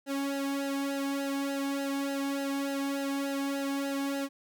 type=tone with flanger; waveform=sawtooth; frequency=277.2 Hz; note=C#4; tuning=in tune; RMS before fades=-32 dBFS; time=0.06-4.29 s; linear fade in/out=50 ms; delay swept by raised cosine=0.86 to 1.59 ms; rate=3.4 Hz; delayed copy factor=-0.95; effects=none